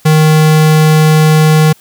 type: tone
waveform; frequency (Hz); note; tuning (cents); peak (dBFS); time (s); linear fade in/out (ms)
square; 155.56; D#3; 0; -5; 0.05-1.73; 10
effects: white hiss -45 dBFS RMS until 1.8 s